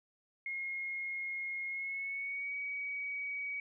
sine tone with pitch glide, 2151 to 2263 Hz, C7 to C#7, +47 to +35 cents, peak -36 dBFS, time 0.46-3.6 s, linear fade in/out 2 ms, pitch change +88 cents, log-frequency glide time 1.67-2.55 s, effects none

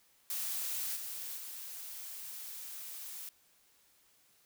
blue noise with level steps, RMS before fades -37 / -42 / -45 dBFS, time 0.3-3.29 s, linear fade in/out 2 ms, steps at 0.95 / 1.36 s, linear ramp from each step 20 ms, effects white hiss -68 dBFS RMS until 4.45 s

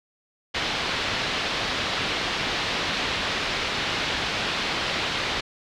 white low-pass noise, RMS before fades -27 dBFS, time 0.54-5.41 s, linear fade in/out 10 ms, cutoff 4100 Hz, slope 24 dB/octave, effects none

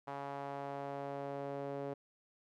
sawtooth tone with band-pass filter sweep, 140.1 Hz, C#3, 19 cents sharp, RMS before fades -42 dBFS, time 0.07-1.94 s, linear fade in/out 10 ms, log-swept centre 860 to 500 Hz, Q 2, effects none

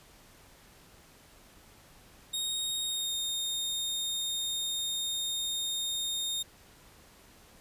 sawtooth tone with pitch glide, 3729 to 3684 Hz, A#7 to A#7, 0 to -21 cents, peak -28 dBFS, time 2.33-6.43 s, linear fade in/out 10 ms, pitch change -21 cents, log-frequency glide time 2.83-3.14 s, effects pink hiss -57 dBFS RMS until 7.6 s + resampled to 32000 Hz

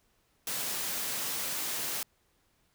white high-pass noise, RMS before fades -34 dBFS, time 0.47-2.03 s, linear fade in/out 2 ms, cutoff 110 Hz, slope 12 dB/octave, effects pink hiss -71 dBFS RMS until 2.74 s

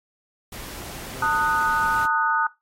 pink noise, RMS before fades -37 dBFS, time 0.52-2.06 s, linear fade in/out 5 ms
15% pulse tone, 130.81 Hz, C3, in tune, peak -33 dBFS, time 1.13-1.27 s, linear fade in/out 5 ms
sine chord, D# diminished, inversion second, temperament equal with one note detuned, 896.4 / 1244.5 / 1480 Hz, A5 / D#6 / F#6, +32 / 0 / 0 cents, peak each -23 dBFS, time 1.22-2.47 s, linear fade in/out 5 ms
effects noise-tail reverb RT60 0.2 s tail -18 dB re dry + AAC 48 kbps

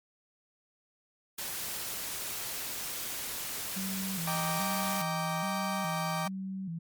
white noise, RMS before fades -37 dBFS, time 1.38-5.02 s, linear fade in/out 5 ms
sine tone with vibrato, 178.3 Hz, F3, 36 cents sharp, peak -34 dBFS, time 3.76-6.79 s, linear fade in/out 10 ms, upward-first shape square, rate 1.2 Hz, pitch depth 120 cents each way
35% pulse chord, Eb major seventh, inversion none, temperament equal with one note detuned, 622.3 / 784 / 932.3 / 1165.9 Hz, Eb5 / G5 / Bb5 / D6, 0 / 0 / 0 / -13 cents, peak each -37 / -35 / -38 / -34 dBFS, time 4.27-6.28 s, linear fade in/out 5 ms
effects MP3 96 kbps

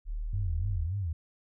sine linear sweep, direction up, 37.29 to 43.65 Hz, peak -31 dBFS, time 0.05-0.88 s, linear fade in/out 50 ms
sine tone with vibrato, 89.7 Hz, F2, 47 cents sharp, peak -29 dBFS, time 0.33-1.13 s, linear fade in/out 5 ms, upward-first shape sine, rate 3.5 Hz, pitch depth 220 cents each way
effects none

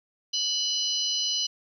harmonic tone with a mistuned harmonic, 987.8 Hz, B5, in tune, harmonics 3 / 4 / 5 / 6, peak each -29 / -30 / -31 / -32 dBFS, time 0.33-1.47 s, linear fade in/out 10 ms, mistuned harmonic 4, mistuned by +65 cents, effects 10-bit

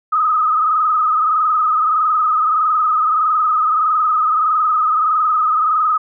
sine tone with frequency modulation, 1256 Hz, D#6, 16 cents sharp, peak -12 dBFS, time 0.12-5.98 s, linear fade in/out 10 ms, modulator 21.6 Hz, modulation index 2.2, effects none

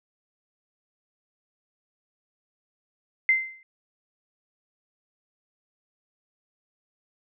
sine tone with exponential decay, 2077 Hz, C7, 13 cents flat, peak -14 dBFS, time 3.29-3.63 s, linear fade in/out 1 ms, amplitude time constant 73 ms, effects none

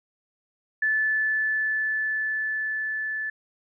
sine tone with level ramp, 1742 Hz, A6, 18 cents flat, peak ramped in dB -20 to -27 dBFS, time 0.82-3.3 s, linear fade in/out 5 ms, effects none

